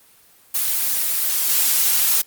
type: noise with level steps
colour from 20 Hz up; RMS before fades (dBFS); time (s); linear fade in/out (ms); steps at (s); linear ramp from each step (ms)
blue; -20 / -17; 0.54-2.22; 10; 1.49; 5
effects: white hiss -52 dBFS RMS until 2.26 s + Opus 24 kbps